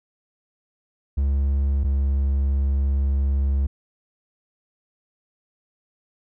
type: tone pair in turn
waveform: triangle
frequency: 69.3 / 68.78 Hz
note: C#2 / C#2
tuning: 0 / -13 cents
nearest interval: unison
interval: 13 cents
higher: first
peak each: -16 dBFS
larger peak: neither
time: 1.17-1.84 / 1.84-3.67 s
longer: second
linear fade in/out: 10 ms
effects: none